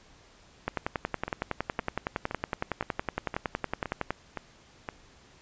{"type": "two click trains", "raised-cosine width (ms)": 0.5, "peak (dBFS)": [-13, -18], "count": [38, 8], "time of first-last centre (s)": [[0.68, 4.106], [1.28, 4.888]], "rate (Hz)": [10.8, 1.94], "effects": ["pink hiss -57 dBFS RMS until 5.41 s", "resampled to 16000 Hz"]}